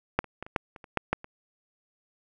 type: clicks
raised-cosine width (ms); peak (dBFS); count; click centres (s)
0.5; -7 / -29 / -21 / -28 / -9 / -29 / -30 / -9 / -9 / -26; 10; 0.19 / 0.243 / 0.426 / 0.465 / 0.562 / 0.762 / 0.842 / 0.973 / 1.13 / 1.244
effects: none